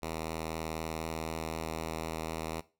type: tone with vibrato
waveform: 5% pulse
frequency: 80.4 Hz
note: E2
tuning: 43 cents flat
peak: -24 dBFS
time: 0.02-2.61 s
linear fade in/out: 10 ms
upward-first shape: sine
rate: 4 Hz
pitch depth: 10 cents each way
effects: noise-tail reverb RT60 0.3 s tail -18 dB re dry